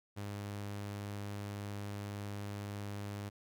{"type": "tone", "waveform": "sawtooth", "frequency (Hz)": 101.8, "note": "G#2", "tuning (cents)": -34, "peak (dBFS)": -36, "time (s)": [0.16, 3.3], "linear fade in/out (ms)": 20, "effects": []}